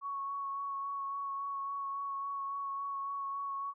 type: tone with vibrato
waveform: sine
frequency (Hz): 1110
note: C#6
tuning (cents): +2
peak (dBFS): -35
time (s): 0.01-3.74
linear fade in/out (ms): 50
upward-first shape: sine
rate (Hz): 3.6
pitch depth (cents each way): 14
effects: none